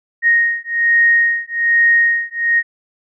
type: beating tone pair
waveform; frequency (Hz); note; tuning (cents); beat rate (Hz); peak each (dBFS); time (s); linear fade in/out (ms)
sine; 1864.7 / 1865.9; A#6 / A#6; 0 / +1; 1.2; -14; 0.22-2.63; 50
effects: none